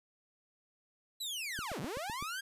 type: linear two-way sweep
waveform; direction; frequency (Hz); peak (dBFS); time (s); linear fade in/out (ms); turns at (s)
sawtooth; down then up; 4059 to 116.54 to 1633; -34; 1.2-2.41; 10; 1.8
type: click train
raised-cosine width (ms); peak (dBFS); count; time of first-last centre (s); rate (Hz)
3; -31; 6; 1.59-2.225; 7.87
effects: resampled to 32000 Hz